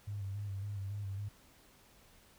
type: tone with vibrato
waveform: sine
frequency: 100 Hz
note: G2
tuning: 35 cents sharp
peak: -37 dBFS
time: 0.07-1.29 s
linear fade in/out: 10 ms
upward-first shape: square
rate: 3.6 Hz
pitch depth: 42 cents each way
effects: pink hiss -63 dBFS RMS until 2.38 s